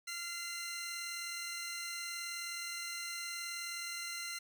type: tone pair together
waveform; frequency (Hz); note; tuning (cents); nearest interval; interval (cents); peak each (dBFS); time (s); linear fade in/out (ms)
15% pulse; 1386.4 / 2060; F6 / C7; -13 / -28; perfect fifth; 685; -38 / -35; 0.07-4.39; 10
effects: none